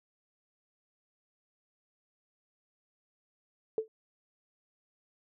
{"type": "tone with exponential decay", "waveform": "sine", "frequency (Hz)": 440, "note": "A4", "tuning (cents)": 0, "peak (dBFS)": -23, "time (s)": [3.78, 3.88], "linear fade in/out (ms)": 1, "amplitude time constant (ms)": 21, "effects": []}